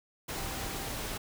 sine tone in noise, 783 Hz, G5, 2 cents flat, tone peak -46 dBFS, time 0.37-0.88 s, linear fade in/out 10 ms, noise pink, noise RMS -37 dBFS, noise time 0.28-1.18 s, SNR -12 dB, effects none

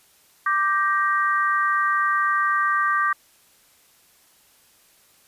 sine chord, G minor, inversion second, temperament just, 1176 / 1568 / 1881.6 Hz, D6 / G6 / Bb6, +2 / 0 / +16 cents, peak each -20 / -24 / -26 dBFS, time 0.46-3.13 s, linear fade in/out 5 ms, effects white hiss -57 dBFS RMS until 5.27 s + resampled to 32000 Hz

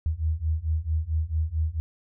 sine beating tone pair, 77 / 81.5 Hz, D#2 / E2, -17 / -19 cents, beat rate 4.5 Hz, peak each -27 / -26 dBFS, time 0.06-1.8 s, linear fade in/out 0 ms, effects none

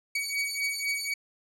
sawtooth beating tone pair, 2257 / 2261 Hz, C#7 / C#7, +31 / +34 cents, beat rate 4 Hz, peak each -28 dBFS, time 0.15-1.14 s, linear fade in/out 5 ms, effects low-pass 12000 Hz 12 dB/octave

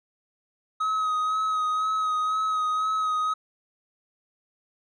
triangle tone with vibrato, 1268 Hz, D#6, 32 cents sharp, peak -21 dBFS, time 0.8-3.34 s, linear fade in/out 10 ms, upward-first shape sine, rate 2 Hz, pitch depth 24 cents each way, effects resampled to 22050 Hz

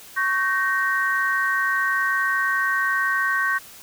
sine chord, G diminished, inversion second, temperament equal with one note detuned, 1108.7 / 1543.7 / 1864.7 Hz, Db6 / G6 / Bb6, 0 / -27 / 0 cents, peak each -25 / -22 / -24 dBFS, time 0.16-3.59 s, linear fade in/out 20 ms, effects white hiss -44 dBFS RMS until 3.82 s

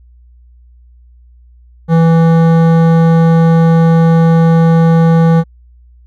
sine tone with hard clipping, 164.81 Hz, E3, in tune, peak -7 dBFS, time 1.88-5.44 s, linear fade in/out 50 ms, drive 14 dB, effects added 60 Hz sine -39 dBFS peak until 6.06 s

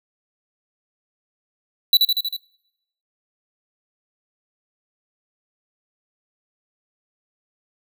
square tone with echo, 3951 Hz, B7, in tune, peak -10 dBFS, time 1.93-1.97 s, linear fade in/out 2 ms, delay 79 ms, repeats 5, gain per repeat -3 dB, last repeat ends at 2.365 s, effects noise-tail reverb RT60 0.8 s tail -24 dB re dry

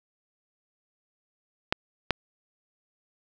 clicks, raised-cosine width 0.3 ms, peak -6 dBFS, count 2, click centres 1.725 / 2.107 s, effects none

